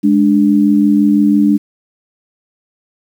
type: tone pair together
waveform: sine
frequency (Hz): 207.7 / 293.7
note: G#3 / D4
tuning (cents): 0 / 0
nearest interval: tritone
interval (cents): 600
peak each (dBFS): -10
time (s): 0.03-1.58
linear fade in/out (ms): 20
effects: 7-bit